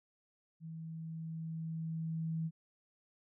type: tone with level ramp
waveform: sine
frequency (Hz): 161.9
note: E3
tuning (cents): -31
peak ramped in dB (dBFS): -43 to -33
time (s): 0.6-2.51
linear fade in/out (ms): 50
effects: none